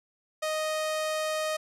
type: tone with low-pass filter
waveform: sawtooth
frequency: 622.3 Hz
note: D#5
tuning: in tune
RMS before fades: -30 dBFS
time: 0.42-1.57 s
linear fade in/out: 10 ms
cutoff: 11000 Hz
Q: 0.83
effects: none